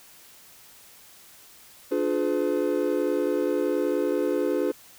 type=chord; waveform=triangle; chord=D diminished seventh; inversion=none; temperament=just; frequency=293.7 / 352.4 / 422.9 / 507.5 Hz; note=D4 / F4 / Ab4 / Cb5; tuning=0 / +16 / +31 / +47 cents; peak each=-26 dBFS; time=1.91-4.72 s; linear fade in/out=10 ms; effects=white hiss -51 dBFS RMS until 4.98 s